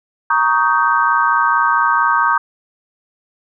sine chord, Eb dominant seventh, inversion second, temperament just, 933.4 / 1120.1 / 1244.5 / 1555.6 Hz, Bb5 / Db6 / Eb6 / G6, +2 / +18 / 0 / -14 cents, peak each -17 dBFS, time 0.3-2.38 s, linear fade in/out 5 ms, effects none

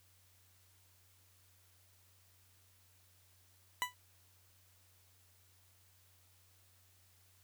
20% pulse tone with exponential decay, 990 Hz, B5, 4 cents sharp, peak -24 dBFS, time 3.82-3.94 s, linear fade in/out 0 ms, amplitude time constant 26 ms, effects added 92 Hz sine -69 dBFS peak until 7.43 s + white hiss -69 dBFS RMS until 7.43 s

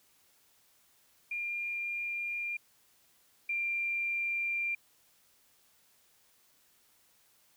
sine tone pair in turn, 2401 / 2379 Hz, D7 / D7, +38 / +22 cents, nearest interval unison, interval 16 cents, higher first, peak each -33 / -30 dBFS, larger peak second, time 1.31-2.57 / 3.49-4.75 s, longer neither, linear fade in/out 5 ms, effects white hiss -67 dBFS RMS until 7.56 s

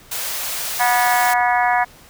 white high-pass noise, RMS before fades -25 dBFS, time 0.11-1.34 s, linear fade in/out 10 ms, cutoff 500 Hz, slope 24 dB/octave
harmonic tone, 243.4 Hz, B3, 25 cents flat, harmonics 3 / 4 / 5 / 6 / 7 / 8 / 9, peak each -17 / -20 / -27 / -28 / -22 / -27 / -27 dBFS, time 0.79-1.85 s, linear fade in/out 20 ms
clicks, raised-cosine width 0.5 ms, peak -23 dBFS, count 4, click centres 1.27 / 1.406 / 1.633 / 1.735 s
effects pink hiss -46 dBFS RMS until 2.09 s

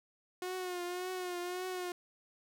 sawtooth tone with vibrato, 361.2 Hz, F#4, 42 cents flat, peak -33 dBFS, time 0.42-1.92 s, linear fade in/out 2 ms, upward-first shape triangle, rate 1.8 Hz, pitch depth 53 cents each way, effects none

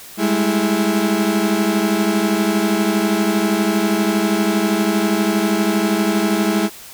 35% pulse tone cluster, 200.5 / 213 / 327.7 Hz, G3 / G#3 / E4, +39 / +44 / -10 cents, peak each -18 dBFS, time 0.17-6.7 s, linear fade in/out 50 ms, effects white hiss -38 dBFS RMS until 6.93 s

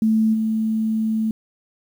sine tone with level steps, 220 Hz, A3, in tune, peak -14 / -18 dBFS, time 0.02-1.31 s, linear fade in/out 2 ms, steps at 0.33 s, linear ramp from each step 20 ms, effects 8-bit

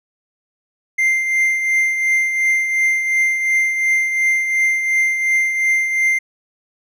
triangle tone with tremolo, 2093 Hz, C7, in tune, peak -10 dBFS, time 0.98-6.19 s, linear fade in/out 10 ms, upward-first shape triangle, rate 2.8 Hz, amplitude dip 55%, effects none

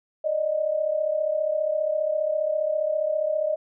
sine tone pair together, 587.3 / 622.2 Hz, D5 / D#5, 0 / 0 cents, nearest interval minor second, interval 100 cents, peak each -27 / -23 dBFS, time 0.24-3.56 s, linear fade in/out 10 ms, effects none

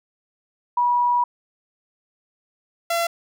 sine / sawtooth tone pair in turn, 970 / 679 Hz, B5 / F5, -31 / -49 cents, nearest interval tritone, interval 618 cents, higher first, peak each -16 dBFS, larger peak neither, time 0.77-1.24 / 2.9-3.07 s, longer first, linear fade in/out 5 ms, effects none

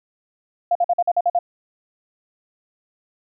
sine tone bursts, 700 Hz, F5, 4 cents sharp, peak -14 dBFS, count 8, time 0.71-1.39 s, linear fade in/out 5 ms, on 43 ms, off 48 ms, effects none

